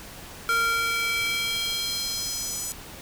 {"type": "tone with high-pass filter sweep", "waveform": "square", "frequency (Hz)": 461.5, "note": "A#4", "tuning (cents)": -17, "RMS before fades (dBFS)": -27, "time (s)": [0.49, 2.72], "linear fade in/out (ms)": 0, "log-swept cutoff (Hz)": [1300, 7300], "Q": 2.4, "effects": ["pink hiss -42 dBFS RMS until 3.01 s"]}